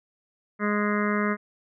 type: harmonic tone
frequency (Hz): 207.7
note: G#3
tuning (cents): 0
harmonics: 1 / 2 / 3 / 5 / 6 / 7 / 8 / 9 / 10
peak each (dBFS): -25 / -30 / -34 / -34 / -31 / -35 / -35 / -35 / -36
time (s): 0.59-1.37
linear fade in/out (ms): 50
effects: none